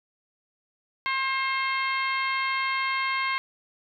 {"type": "harmonic tone", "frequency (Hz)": 533, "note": "C5", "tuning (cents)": 32, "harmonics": [2, 3, 4, 5, 6, 7, 8], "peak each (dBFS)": [-28, -34, -28, -37, -38, -43, -39], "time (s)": [1.06, 3.38], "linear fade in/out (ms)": 0, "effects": []}